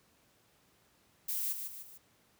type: noise with echo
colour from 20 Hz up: violet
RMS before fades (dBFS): -35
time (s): 1.28-1.53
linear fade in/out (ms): 10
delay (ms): 150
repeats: 3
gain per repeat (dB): -6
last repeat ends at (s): 1.98
effects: pink hiss -68 dBFS RMS until 2.39 s + high-pass 80 Hz 12 dB/octave